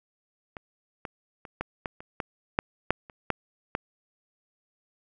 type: clicks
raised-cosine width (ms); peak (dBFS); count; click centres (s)
0.5; -23 / -20 / -27 / -15 / -16 / -27 / -15 / -7 / -6 / -30 / -9 / -12; 12; 0.568 / 1.052 / 1.452 / 1.61 / 1.858 / 2.005 / 2.202 / 2.589 / 2.906 / 3.098 / 3.303 / 3.751
effects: none